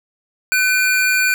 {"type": "tone pair together", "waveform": "square", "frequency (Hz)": [1512.5, 2401], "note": ["F#6", "D7"], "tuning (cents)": [38, 38], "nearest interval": "minor sixth", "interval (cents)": 800, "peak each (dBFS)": -17, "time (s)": [0.52, 1.34], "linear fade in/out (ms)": 0, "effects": []}